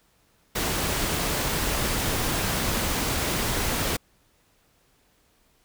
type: noise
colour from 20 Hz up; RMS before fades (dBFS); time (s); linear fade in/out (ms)
pink; -26; 0.55-3.97; 10
effects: pink hiss -64 dBFS RMS until 5.64 s